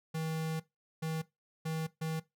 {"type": "tone bursts at uneven times", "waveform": "square", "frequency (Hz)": 159.8, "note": "D#3", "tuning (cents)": 47, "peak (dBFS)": -34, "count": 4, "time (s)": [[0.14, 0.6], [1.02, 1.22], [1.65, 1.87], [2.01, 2.2]], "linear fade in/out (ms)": 10, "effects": ["noise-tail reverb RT60 0.2 s tail -19 dB re dry"]}